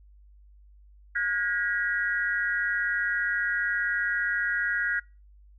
sine tone cluster, 1441 / 1638 / 1919 Hz, F#6 / G#6 / A#6, -46 / -24 / +50 cents, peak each -29 / -28 / -30 dBFS, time 1.15-5 s, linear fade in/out 10 ms, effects noise-tail reverb RT60 0.3 s tail -26 dB re dry + added 50 Hz sine -51 dBFS peak until 5.58 s

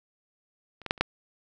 clicks, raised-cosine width 0.3 ms, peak -30 / -17 / -7 / -30 / -6 dBFS, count 5, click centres 0.817 / 0.863 / 0.909 / 0.978 / 1.01 s, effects none

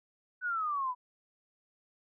sine exponential sweep, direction down, 1511 to 975 Hz, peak -30 dBFS, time 0.41-0.95 s, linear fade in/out 50 ms, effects none

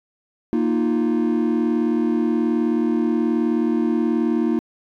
triangle chord, Bb suspended fourth, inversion none, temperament just, 233.1 / 310.8 / 349.6 Hz, Bb3 / Eb4 / F4, 0 / -2 / +2 cents, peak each -18 / -19 / -21 dBFS, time 0.53-4.59 s, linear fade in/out 0 ms, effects tanh soft clip ceiling -8 dBFS

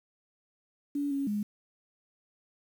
sine tone with pitch steps, 286.1 / 277.4 / 207.6 Hz, D4 / C#4 / G#3, -45 / +1 / 0 cents, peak -28 dBFS, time 0.95-1.43 s, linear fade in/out 5 ms, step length 160 ms, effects 9-bit

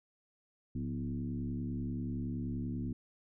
sine tone with frequency modulation, 174.61 Hz, F3, in tune, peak -34 dBFS, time 0.75-2.93 s, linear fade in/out 5 ms, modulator 70.4 Hz, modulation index 1.6, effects none

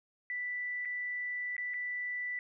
sine tone with dropouts, 1975.5 Hz, B6, in tune, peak -34 dBFS, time 0.3-2.39 s, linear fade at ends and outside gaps 1 ms, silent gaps 0.851-0.855 / 1.566-1.58 / 1.737-1.741 s, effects none

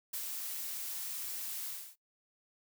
blue noise with ADSR envelope, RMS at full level -38 dBFS, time 0.13-1.96 s, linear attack 7 ms, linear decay 88 ms, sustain -2 dB, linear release 290 ms, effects noise-tail reverb RT60 0.1 s tail -18 dB re dry

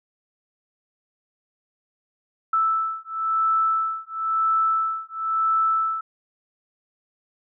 sine beating tone pair, 1317 / 1317.98 Hz, E6 / E6, -2 / -1 cents, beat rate 0.98 Hz, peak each -23 dBFS, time 2.53-6.01 s, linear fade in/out 5 ms, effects none

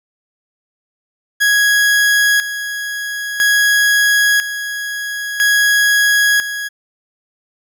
40% pulse tone with tremolo, 1661.2 Hz, G#6, in tune, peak -9 dBFS, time 1.4-6.69 s, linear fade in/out 20 ms, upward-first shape square, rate 0.5 Hz, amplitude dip 70%, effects none

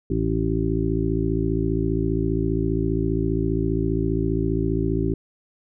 harmonic tone, 55 Hz, A1, in tune, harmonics 1 / 2 / 3 / 5 / 6 / 7, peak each -27 / -27 / -27 / -27 / -27 / -27 dBFS, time 0.1-5.14 s, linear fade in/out 5 ms, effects none

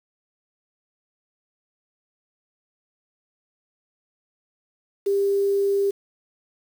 sine tone with quantisation, 397.9 Hz, G4, 26 cents sharp, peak -18 dBFS, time 5.06-5.91 s, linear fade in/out 10 ms, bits 7, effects none

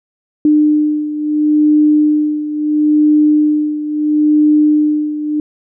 sine beating tone pair, 301.2 / 301.94 Hz, D4 / D4, +44 / +48 cents, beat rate 0.74 Hz, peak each -10 / -15 dBFS, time 0.45-5.4 s, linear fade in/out 2 ms, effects none

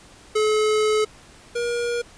square tone pair in turn, 429.2 / 476.4 Hz, A4 / A#4, -43 / +38 cents, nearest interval major second, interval 181 cents, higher second, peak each -18 / -23 dBFS, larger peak first, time 0.35-1.05 / 1.55-2.02 s, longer first, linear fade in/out 10 ms, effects pink hiss -48 dBFS RMS until 2.17 s + resampled to 22050 Hz

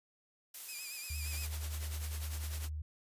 blue noise, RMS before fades -45 dBFS, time 0.54-1.47 s, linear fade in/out 5 ms
15% pulse tone with vibrato, 2465 Hz, D#7, 17 cents flat, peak -37 dBFS, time 0.68-1.46 s, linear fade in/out 10 ms, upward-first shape sine, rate 8.6 Hz, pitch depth 68 cents each way
sine tone, 76.4 Hz, D#2, 31 cents flat, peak -37 dBFS, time 1.1-2.82 s, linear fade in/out 5 ms
white noise with tremolo, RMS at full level -43 dBFS, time 1.22-2.7 s, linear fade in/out 50 ms, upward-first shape triangle, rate 10 Hz, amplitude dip 70%
effects resampled to 32000 Hz

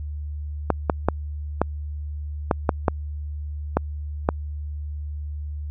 clicks, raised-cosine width 1 ms, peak -3 dBFS, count 9, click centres 0.703 / 0.898 / 1.086 / 1.616 / 2.512 / 2.692 / 2.882 / 3.77 / 4.289 s, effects added 74 Hz sine -28 dBFS peak until 5.7 s

